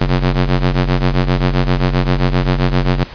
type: ring-modulated tone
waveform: sawtooth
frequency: 90.6 Hz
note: F#2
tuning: 36 cents flat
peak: -5 dBFS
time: 0.01-3.04 s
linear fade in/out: 5 ms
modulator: 49.1 Hz
effects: pink hiss -34 dBFS RMS until 3.14 s + resampled to 11025 Hz